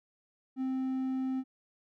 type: tone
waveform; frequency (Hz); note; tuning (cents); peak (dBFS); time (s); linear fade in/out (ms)
triangle; 261.6; C4; 0; -28; 0.56-1.44; 50
effects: none